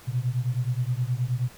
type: beating tone pair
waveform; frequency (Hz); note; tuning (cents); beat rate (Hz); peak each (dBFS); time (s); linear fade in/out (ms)
sine; 120 / 129.5; B2 / C3; -49 / -17; 9.5; -26 / -27; 0.07-1.49; 20
effects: pink hiss -49 dBFS RMS until 1.57 s